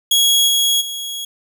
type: tone with level steps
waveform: sawtooth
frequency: 3322 Hz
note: G#7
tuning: in tune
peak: -8 / -10 / -21 dBFS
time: 0.11-1.25 s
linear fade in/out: 5 ms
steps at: 0.47 / 0.8 s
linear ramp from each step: 20 ms
effects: none